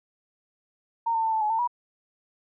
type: tone with pitch steps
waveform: sine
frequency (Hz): 921 / 898 / 892 / 880 / 848 / 898 / 967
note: A#5 / A5 / A5 / A5 / G#5 / A5 / B5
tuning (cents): -21 / +35 / +23 / 0 / +36 / +35 / -37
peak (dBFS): -22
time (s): 1.06-1.676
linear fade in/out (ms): 10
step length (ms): 88
effects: none